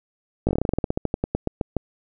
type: slowing click train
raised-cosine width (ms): 2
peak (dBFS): -8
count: 21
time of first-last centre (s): 0.47-1.767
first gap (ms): 18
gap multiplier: 1.12
effects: none